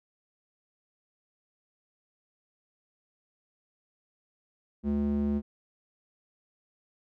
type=tone with band-pass filter; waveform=square; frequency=71.6 Hz; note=D2; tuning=43 cents flat; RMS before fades=-28 dBFS; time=4.83-5.42 s; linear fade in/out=50 ms; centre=240 Hz; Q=2.9; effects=none